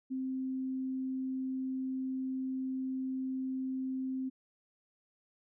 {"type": "tone", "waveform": "sine", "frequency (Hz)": 261.6, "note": "C4", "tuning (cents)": 0, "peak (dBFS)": -33, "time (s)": [0.1, 4.3], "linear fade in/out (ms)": 20, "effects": []}